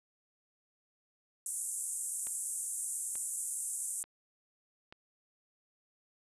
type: band-pass noise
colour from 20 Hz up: white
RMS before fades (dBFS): -38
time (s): 1.46-4.03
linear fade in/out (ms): 2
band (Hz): 7700 to 10000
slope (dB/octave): 48
type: click train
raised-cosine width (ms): 0.3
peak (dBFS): -33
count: 4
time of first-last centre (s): 2.27-4.925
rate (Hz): 1.13
effects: resampled to 32000 Hz